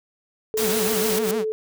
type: tone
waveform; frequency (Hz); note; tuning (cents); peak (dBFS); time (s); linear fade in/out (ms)
sine; 435.5; A4; -18; -22; 0.54-1.52; 0
type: noise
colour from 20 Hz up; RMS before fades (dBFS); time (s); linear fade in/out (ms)
white; -26; 0.57-1.19; 5
type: tone with vibrato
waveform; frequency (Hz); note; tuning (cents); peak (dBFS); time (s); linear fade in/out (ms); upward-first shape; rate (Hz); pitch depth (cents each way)
sawtooth; 207.7; G#3; 0; -22; 0.58-1.45; 50; sine; 6.7; 210
type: noise with exponential growth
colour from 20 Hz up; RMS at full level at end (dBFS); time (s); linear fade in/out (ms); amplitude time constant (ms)
white; -26; 1.01-1.31; 1; 64
effects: none